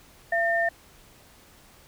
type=tone pair together; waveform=sine; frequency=678 / 1810 Hz; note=E5 / A6; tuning=+49 / +48 cents; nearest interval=octave + perfect fourth; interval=1699 cents; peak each=-24 dBFS; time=0.32-0.69 s; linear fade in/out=5 ms; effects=pink hiss -54 dBFS RMS until 1.87 s